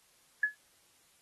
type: tone with exponential decay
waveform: sine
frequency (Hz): 1700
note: G#6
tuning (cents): +40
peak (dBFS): -21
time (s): 0.43-0.55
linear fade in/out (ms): 5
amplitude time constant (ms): 26
effects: white hiss -66 dBFS RMS until 1.21 s + AAC 32 kbps